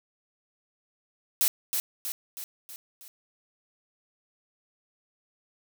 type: noise with echo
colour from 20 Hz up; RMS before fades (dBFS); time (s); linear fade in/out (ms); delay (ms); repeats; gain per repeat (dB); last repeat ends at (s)
blue; -23; 1.41-1.48; 0; 320; 5; -5; 3.08
effects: none